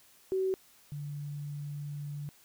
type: tone pair in turn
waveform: sine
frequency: 379 / 145.37 Hz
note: F#4 / D3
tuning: +42 / -17 cents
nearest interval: octave + perfect fourth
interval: 1659 cents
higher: first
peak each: -27 / -36 dBFS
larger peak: first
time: 0.32-0.54 / 0.92-2.29 s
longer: second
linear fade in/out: 0 ms
effects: white hiss -61 dBFS RMS until 2.44 s